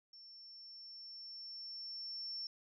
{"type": "tone with level ramp", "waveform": "sine", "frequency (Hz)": 5420, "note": "E8", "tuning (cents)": 47, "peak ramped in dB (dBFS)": [-54, -40], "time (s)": [0.13, 2.47], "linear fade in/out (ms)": 2, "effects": []}